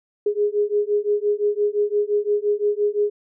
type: beating tone pair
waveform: sine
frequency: 411.6 / 417.4 Hz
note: G#4 / G#4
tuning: -16 / +9 cents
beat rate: 5.8 Hz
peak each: -21 dBFS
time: 0.26-3.1 s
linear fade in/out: 5 ms
effects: none